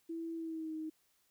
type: tone with pitch glide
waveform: sine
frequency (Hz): 330 to 314.4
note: E4 to D#4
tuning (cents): +2 to +18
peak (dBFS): -38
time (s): 0.09-0.9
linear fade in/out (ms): 10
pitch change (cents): -84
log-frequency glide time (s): 0.35-0.74
effects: white hiss -74 dBFS RMS until 1.3 s